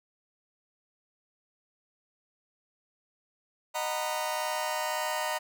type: chord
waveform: sawtooth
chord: B major seventh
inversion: first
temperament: just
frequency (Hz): 617.4 / 740.8 / 926 / 987.8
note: D#5 / F#5 / A#5 / B5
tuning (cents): -14 / +2 / -12 / 0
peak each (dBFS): -30 / -33 / -30 / -33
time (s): 3.74-5.39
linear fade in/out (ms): 20
effects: none